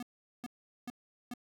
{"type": "tone bursts", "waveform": "square", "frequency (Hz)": 243.7, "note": "B3", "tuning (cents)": -23, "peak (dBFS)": -39, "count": 4, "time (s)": [0, 1.338], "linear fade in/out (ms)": 2, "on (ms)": 27, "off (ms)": 410, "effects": []}